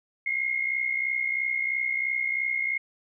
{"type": "tone pair together", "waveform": "sine", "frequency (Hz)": [2093, 2156], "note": ["C7", "C#7"], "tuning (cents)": [0, -49], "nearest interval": "minor second", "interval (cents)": 51, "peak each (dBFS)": [-30, -26], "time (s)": [0.26, 2.78], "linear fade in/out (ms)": 5, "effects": []}